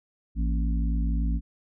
harmonic tone with a mistuned harmonic, 55.3 Hz, A1, 9 cents sharp, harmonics 1 / 3 / 4 / 5, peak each -23 / -33 / -35 / -37 dBFS, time 0.35-1.41 s, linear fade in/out 50 ms, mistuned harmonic 4, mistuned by +63 cents, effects none

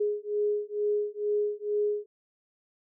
sine beating tone pair, 415.3 / 417.5 Hz, G#4 / G#4, 0 / +9 cents, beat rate 2.2 Hz, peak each -29 dBFS, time 0-2.06 s, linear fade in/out 10 ms, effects none

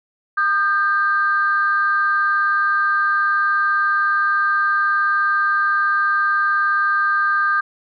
sine tone pair together, 1219 / 1579.7 Hz, D#6 / G6, -36 / +13 cents, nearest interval major third, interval 449 cents, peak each -17 dBFS, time 0.37-7.61 s, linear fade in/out 10 ms, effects tanh soft clip ceiling -7 dBFS

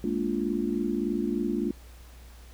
sine chord, Bb dominant seventh, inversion third, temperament just, 209.8 / 233.1 / 291.4 / 349.6 Hz, Ab3 / Bb3 / D4 / F4, +18 / 0 / -13 / +2 cents, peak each -31 dBFS, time 0.04-1.71 s, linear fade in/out 2 ms, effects added 60 Hz sine -46 dBFS peak until 2.53 s + pink hiss -55 dBFS RMS until 2.53 s

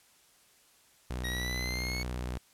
sawtooth tone with vibrato, 61.74 Hz, B1, in tune, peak -30 dBFS, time 1.1-2.38 s, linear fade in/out 5 ms, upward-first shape sine, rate 18 Hz, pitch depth 77 cents each way
25% pulse exponential sweep, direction up, 1881 to 2217 Hz, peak -31 dBFS, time 1.24-2.03 s, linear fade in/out 5 ms
effects white hiss -63 dBFS RMS until 2.53 s + low-pass 12000 Hz 12 dB/octave

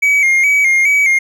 triangle tone with vibrato, 2200 Hz, C#7, 14 cents flat, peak -7 dBFS, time 0.02-1.19 s, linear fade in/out 10 ms, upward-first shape square, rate 2.4 Hz, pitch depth 58 cents each way, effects none

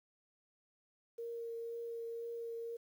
sine tone with vibrato, 464 Hz, A#4, 8 cents flat, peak -40 dBFS, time 1.18-2.77 s, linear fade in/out 10 ms, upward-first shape triangle, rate 2 Hz, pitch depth 13 cents each way, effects 11-bit

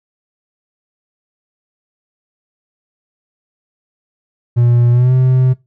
triangle tone with pitch glide, 120.1 to 128.72 Hz, B2 to C3, -48 to -28 cents, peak -6 dBFS, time 4.56-5.54 s, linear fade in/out 20 ms, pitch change +120 cents, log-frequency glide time 4.91-5.13 s, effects noise-tail reverb RT60 0.2 s tail -19 dB re dry

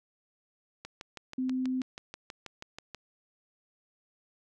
click train, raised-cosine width 0.2 ms, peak -24 dBFS, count 14, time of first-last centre 0.85-2.947 s, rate 6.2 Hz
sine tone, 257.5 Hz, C4, 28 cents flat, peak -28 dBFS, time 1.38-1.82 s, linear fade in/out 5 ms
effects none

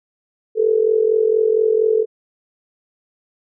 sine tone with amplitude modulation, 440 Hz, A4, in tune, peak -9 dBFS, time 0.55-2.06 s, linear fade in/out 50 ms, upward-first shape sine, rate 44.3 Hz, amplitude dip 80%, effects none

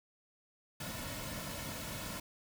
pink noise with comb filter, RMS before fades -42 dBFS, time 0.8-2.2 s, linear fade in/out 5 ms, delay 2.5 ms, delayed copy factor -0.65, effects none

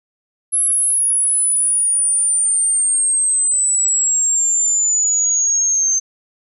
sine exponential sweep, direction down, 11000 to 6260 Hz, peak -13 dBFS, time 0.52-6 s, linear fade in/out 20 ms, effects none

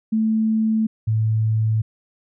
sine tone pair in turn, 220 / 110 Hz, A3 / A2, 0 / 0 cents, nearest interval octave, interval 1200 cents, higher first, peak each -16 dBFS, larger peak neither, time 0.12-0.87 / 1.07-1.82 s, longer neither, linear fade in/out 10 ms, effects none

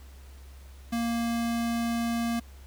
square tone, 233.1 Hz, A#3, in tune, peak -27 dBFS, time 0.92-2.4 s, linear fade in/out 10 ms, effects added 67 Hz sine -45 dBFS peak until 2.66 s + pink hiss -57 dBFS RMS until 2.66 s

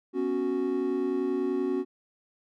triangle chord, B suspended second, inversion none, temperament equal, 246.9 / 277.2 / 370 Hz, B3 / C#4 / F#4, 0 / 0 / 0 cents, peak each -32 / -28 / -26 dBFS, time 0.13-1.85 s, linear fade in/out 50 ms, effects none

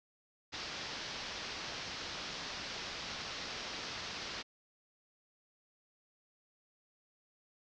white low-pass noise, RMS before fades -43 dBFS, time 0.52-4.43 s, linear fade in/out 20 ms, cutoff 5600 Hz, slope 48 dB/octave, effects none

